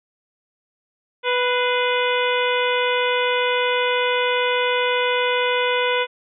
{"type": "harmonic tone with a mistuned harmonic", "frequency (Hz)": 493.9, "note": "B4", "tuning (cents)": 0, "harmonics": [1, 2, 3, 4, 5, 6, 7], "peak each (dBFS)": [-21, -24, -26, -27, -28, -29, -29], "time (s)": [1.23, 6.07], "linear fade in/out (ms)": 50, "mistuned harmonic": 4, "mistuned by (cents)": 70, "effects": []}